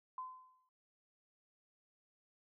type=tone with exponential decay; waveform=sine; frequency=1025 Hz; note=C6; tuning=36 cents flat; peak=-39 dBFS; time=0.18-0.69 s; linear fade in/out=2 ms; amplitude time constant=110 ms; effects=none